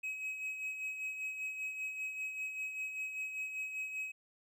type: tone with tremolo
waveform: triangle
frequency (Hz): 2548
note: D#7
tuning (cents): +41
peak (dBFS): -34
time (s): 0.03-4.12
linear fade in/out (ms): 10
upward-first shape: sine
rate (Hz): 5.1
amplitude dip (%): 50
effects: none